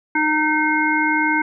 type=harmonic tone; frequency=306.9 Hz; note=D#4; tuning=24 cents flat; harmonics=1 / 3 / 5 / 7; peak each=-21 / -21 / -21 / -21 dBFS; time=0.15-1.42 s; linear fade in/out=5 ms; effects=none